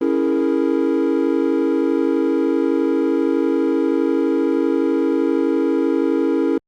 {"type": "chord", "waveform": "triangle", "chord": "A# half-diminished seventh", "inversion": "first", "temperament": "equal", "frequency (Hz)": [277.2, 329.6, 415.3, 466.2], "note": ["C#4", "E4", "G#4", "A#4"], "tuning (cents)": [0, 0, 0, 0], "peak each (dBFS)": [-18, -17, -21, -21], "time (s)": [0.01, 6.58], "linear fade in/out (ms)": 5, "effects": ["Opus 24 kbps"]}